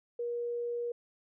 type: tone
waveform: sine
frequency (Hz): 476.6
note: A#4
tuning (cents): +38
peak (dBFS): -32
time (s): 0.19-0.92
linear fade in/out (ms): 5
effects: none